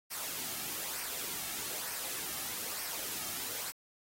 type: noise with flanger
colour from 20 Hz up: white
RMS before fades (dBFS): -39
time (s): 0.1-3.72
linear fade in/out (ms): 20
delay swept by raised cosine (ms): 0.27 to 2.07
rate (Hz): 1.1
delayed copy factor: -0.5
effects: AAC 48 kbps